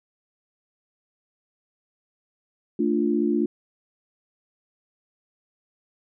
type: chord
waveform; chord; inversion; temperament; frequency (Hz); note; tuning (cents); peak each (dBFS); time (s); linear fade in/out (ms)
sine; D minor; second; equal with one note detuned; 223.8 / 293.7 / 349.2; A3 / D4 / F4; +30 / 0 / 0; -24; 2.79-3.46; 5
effects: none

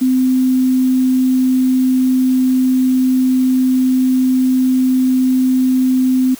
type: tone with quantisation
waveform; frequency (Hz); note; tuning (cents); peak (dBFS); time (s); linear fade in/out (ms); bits
sine; 257.3; C4; -29; -10; 0.01-6.35; 10; 6
effects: white hiss -37 dBFS RMS until 6.39 s

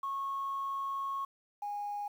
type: tone pair in turn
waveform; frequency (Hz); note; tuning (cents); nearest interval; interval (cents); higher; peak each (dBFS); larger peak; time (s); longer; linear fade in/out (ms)
sine; 1096 / 821.1; C#6 / G#5; -20 / -20; perfect fourth; 500; first; -32 / -34; first; 0.03-1.25 / 1.62-2.08; first; 5
effects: tanh soft clip ceiling -29 dBFS + 10-bit

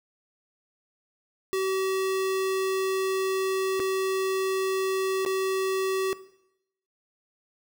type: tone with dropouts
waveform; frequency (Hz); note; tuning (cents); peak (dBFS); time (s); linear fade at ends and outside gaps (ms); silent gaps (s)
square; 381.5; G4; -47; -25; 1.53-6.13; 0; 3.796-3.801 / 5.25-5.262
effects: noise-tail reverb RT60 0.8 s tail -17 dB re dry

